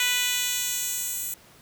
10% pulse tone with high-pass filter sweep, 493.9 Hz, B4, in tune, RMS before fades -27 dBFS, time 0-1.34 s, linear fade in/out 2 ms, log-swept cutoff 2500 to 10000 Hz, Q 0.96, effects pink hiss -53 dBFS RMS until 1.61 s + high-pass 60 Hz 12 dB/octave

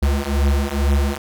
square beating tone pair, 69 / 71.2 Hz, C#2 / C#2, -7 / +47 cents, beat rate 2.2 Hz, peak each -20 / -19 dBFS, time 0.02-1.18 s, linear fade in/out 10 ms, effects none

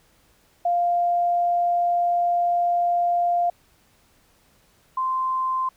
sine tone pair in turn, 698.5 / 1040.5 Hz, F5 / C6, 0 / -10 cents, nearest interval perfect fifth, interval 690 cents, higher second, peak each -18 / -21 dBFS, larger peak first, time 0.65-3.5 / 4.97-5.69 s, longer first, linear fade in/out 5 ms, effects pink hiss -60 dBFS RMS until 5.76 s

